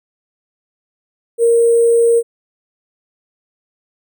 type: tone with sample-and-hold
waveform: sine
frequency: 466.2 Hz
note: A#4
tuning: in tune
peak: -8 dBFS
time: 1.38-2.23 s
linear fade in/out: 50 ms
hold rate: 8820 Hz
effects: none